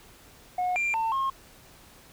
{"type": "tone with pitch steps", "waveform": "sine", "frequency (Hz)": [726, 2379, 898, 1075], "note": ["F#5", "D7", "A5", "C6"], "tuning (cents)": [-33, 22, 35, 47], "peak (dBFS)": -22, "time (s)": [0.58, 1.3], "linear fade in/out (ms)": 5, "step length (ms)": 180, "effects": ["tanh soft clip ceiling -23 dBFS", "pink hiss -53 dBFS RMS until 2.12 s"]}